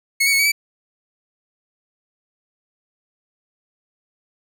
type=tone with pitch steps; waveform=sawtooth; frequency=2186 / 2249 / 2200 / 2265 / 2308 Hz; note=C#7 / C#7 / C#7 / C#7 / D7; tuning=-25 / +24 / -14 / +37 / -31 cents; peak=-11 dBFS; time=0.2-0.52 s; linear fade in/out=10 ms; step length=64 ms; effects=none